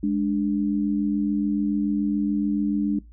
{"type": "tone pair together", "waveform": "sine", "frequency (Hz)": [207.1, 294.1], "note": ["G#3", "D4"], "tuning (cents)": [-5, 3], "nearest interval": "tritone", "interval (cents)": 608, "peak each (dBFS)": -23, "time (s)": [0.03, 2.99], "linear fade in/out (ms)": 5, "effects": ["noise-tail reverb RT60 0.2 s tail -21 dB re dry", "added 56 Hz sine -44 dBFS peak until 3.12 s"]}